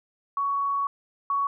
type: tone pair in turn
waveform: sine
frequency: 1119 / 1119 Hz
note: C#6 / C#6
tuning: +16 / +16 cents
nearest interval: unison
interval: 0 cents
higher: neither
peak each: -23 / -22 dBFS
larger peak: second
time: 0.37-0.87 / 1.3-1.47 s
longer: first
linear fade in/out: 2 ms
effects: none